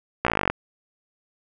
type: slowing click train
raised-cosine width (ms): 0.5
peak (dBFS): -5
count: 14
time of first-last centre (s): 0.25-0.5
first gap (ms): 16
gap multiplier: 1.03
effects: none